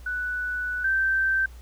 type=tone pair in turn; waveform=sine; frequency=1484 / 1557.9 Hz; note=F#6 / G6; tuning=+5 / -11 cents; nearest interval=minor second; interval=84 cents; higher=second; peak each=-26 / -20 dBFS; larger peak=second; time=0.06-0.84 / 0.84-1.46 s; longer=first; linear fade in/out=5 ms; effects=added 60 Hz sine -41 dBFS peak until 1.61 s + pink hiss -55 dBFS RMS until 1.61 s

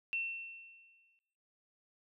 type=tone with exponential decay; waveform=sine; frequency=2700 Hz; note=E7; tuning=41 cents sharp; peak=-32 dBFS; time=0.13-1.19 s; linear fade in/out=0 ms; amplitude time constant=230 ms; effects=noise-tail reverb RT60 1.0 s tail -19 dB re dry

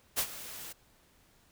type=noise with ADSR envelope; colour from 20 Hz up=white; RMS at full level=-28 dBFS; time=0.16-0.73 s; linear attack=30 ms; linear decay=69 ms; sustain=-16 dB; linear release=13 ms; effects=pink hiss -65 dBFS RMS until 1.51 s

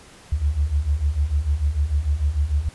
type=beating tone pair; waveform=sine; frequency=69.1 / 75.8 Hz; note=C#2 / D#2; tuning=-5 / -45 cents; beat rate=6.7 Hz; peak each=-23 / -20 dBFS; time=0.32-2.69 s; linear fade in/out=5 ms; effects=pink hiss -47 dBFS RMS until 2.74 s + resampled to 24000 Hz

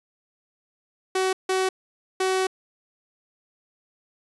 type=tone bursts at uneven times; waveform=sawtooth; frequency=376.6 Hz; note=F#4; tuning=31 cents sharp; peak=-17 dBFS; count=3; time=1.15-1.33 / 1.49-1.69 / 2.2-2.47 s; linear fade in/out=5 ms; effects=resampled to 24000 Hz

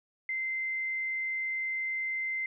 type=tone; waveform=sine; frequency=2077 Hz; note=C7; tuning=13 cents flat; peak=-30 dBFS; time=0.29-2.46 s; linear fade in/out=2 ms; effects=none

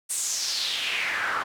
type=noise with band-pass filter sweep; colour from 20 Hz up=pink; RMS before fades=-28 dBFS; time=0.09-1.44 s; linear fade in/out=20 ms; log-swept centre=9100 to 1200 Hz; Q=3.6; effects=none

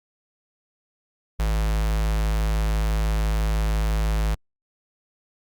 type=tone with notch filter; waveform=square; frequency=53 Hz; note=G#1; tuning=36 cents sharp; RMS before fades=-22 dBFS; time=1.39-4.35 s; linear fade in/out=10 ms; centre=300 Hz; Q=1.4; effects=Opus 48 kbps

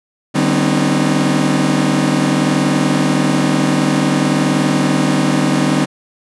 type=tone cluster; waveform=40% pulse; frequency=149.5 / 193.2 / 249 / 269.6 / 310.5 Hz; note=D3 / G3 / B3 / C#4 / D#4; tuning=+31 / -25 / +14 / -48 / -3 cents; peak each=-18 dBFS; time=0.34-5.86 s; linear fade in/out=20 ms; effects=resampled to 24000 Hz

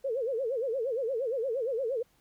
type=tone with vibrato; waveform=sine; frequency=493.9 Hz; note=B4; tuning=in tune; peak=-28 dBFS; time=0.04-2.03 s; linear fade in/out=10 ms; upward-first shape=sine; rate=8.6 Hz; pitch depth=210 cents each way; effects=pink hiss -68 dBFS RMS until 2.2 s

